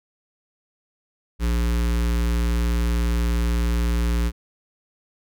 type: tone with notch filter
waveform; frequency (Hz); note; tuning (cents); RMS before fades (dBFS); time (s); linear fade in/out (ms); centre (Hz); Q
square; 58.27; A#1; 0; -21; 1.39-4.32; 50; 690; 1.5
effects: none